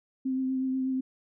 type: tone with vibrato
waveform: sine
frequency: 261.6 Hz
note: C4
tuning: in tune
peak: -26 dBFS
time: 0.25-1.01 s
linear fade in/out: 10 ms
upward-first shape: triangle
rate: 8.2 Hz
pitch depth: 21 cents each way
effects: none